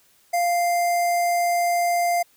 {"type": "tone with notch filter", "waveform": "square", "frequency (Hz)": 697, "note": "F5", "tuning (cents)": -4, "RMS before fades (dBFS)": -21, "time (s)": [0.33, 2.23], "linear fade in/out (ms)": 10, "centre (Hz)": 3500, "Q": 1.7, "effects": ["white hiss -59 dBFS RMS until 2.36 s"]}